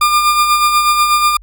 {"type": "tone with tremolo", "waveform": "40% pulse", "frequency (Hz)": 1203, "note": "D6", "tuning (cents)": 41, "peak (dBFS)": -7, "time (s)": [0.01, 1.37], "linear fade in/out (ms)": 5, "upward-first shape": "sine", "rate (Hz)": 8.2, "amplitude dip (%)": 45, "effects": ["added 46 Hz sine -36 dBFS peak until 1.42 s"]}